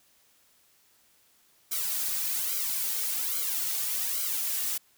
blue noise with flanger, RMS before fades -30 dBFS, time 1.71-4.78 s, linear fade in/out 10 ms, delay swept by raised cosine 1.1 to 3 ms, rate 1.2 Hz, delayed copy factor -0.9, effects white hiss -64 dBFS RMS until 4.97 s

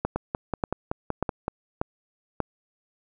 two click trains, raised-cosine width 1 ms, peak -12 / -10 dBFS, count 8 / 5, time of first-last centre 0.16-1.481 / 0.05-2.403 s, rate 5.3 / 1.7 Hz, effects none

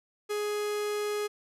45% pulse tone, 417 Hz, G#4, 7 cents sharp, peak -29 dBFS, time 0.29-1.28 s, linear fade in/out 20 ms, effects resampled to 32000 Hz

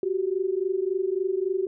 sine tone pair together, 366.5 / 390.1 Hz, F#4 / G4, -16 / -8 cents, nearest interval minor second, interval 108 cents, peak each -26 dBFS, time 0.03-1.67 s, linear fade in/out 2 ms, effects none

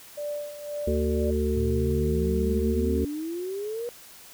sine tone with tremolo, 587.3 Hz, D5, in tune, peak -28 dBFS, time 0.17-1.31 s, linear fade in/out 10 ms, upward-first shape sine, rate 1.9 Hz, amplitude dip 70%
harmonic tone, 74.9 Hz, D2, 35 cents sharp, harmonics 1 / 3 / 5 / 6, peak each -26 / -29 / -28 / -30 dBFS, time 0.87-3.05 s, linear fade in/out 5 ms
sine exponential sweep, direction up, 110 to 486 Hz, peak -29 dBFS, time 1.56-3.89 s, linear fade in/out 0 ms
effects white hiss -48 dBFS RMS until 4.33 s

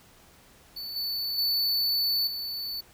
square tone with level steps, 4483 Hz, C#8, 19 cents sharp, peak -35 / -29 / -24 / -32 dBFS, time 0.76-2.81 s, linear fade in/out 10 ms, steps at 0.96 / 1.38 / 2.27 s, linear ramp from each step 2 ms, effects pink hiss -56 dBFS RMS until 2.93 s

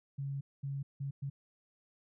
sine tone bursts at uneven times, 138.59 Hz, C#3, in tune, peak -35 dBFS, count 4, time 0.18-0.41 / 0.63-0.83 / 1-1.11 / 1.22-1.3 s, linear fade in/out 10 ms, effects none

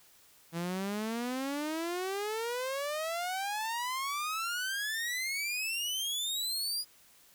sawtooth exponential sweep, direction up, 164.81 to 4951 Hz, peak -29 dBFS, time 0.52-6.85 s, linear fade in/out 50 ms, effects white hiss -61 dBFS RMS until 7.34 s

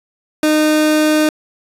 30% pulse tone, 306.9 Hz, D#4, 24 cents flat, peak -8 dBFS, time 0.43-1.29 s, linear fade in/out 2 ms, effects resampled to 32000 Hz

